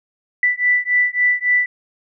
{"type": "beating tone pair", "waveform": "sine", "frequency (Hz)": [1975.5, 1979.1], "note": ["B6", "B6"], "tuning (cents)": [0, 3], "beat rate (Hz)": 3.6, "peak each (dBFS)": -17, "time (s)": [0.43, 1.66], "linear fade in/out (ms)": 2, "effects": []}